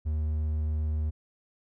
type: tone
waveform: triangle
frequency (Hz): 76.9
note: D#2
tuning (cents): -20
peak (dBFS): -24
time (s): 0.05-1.11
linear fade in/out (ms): 20
effects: none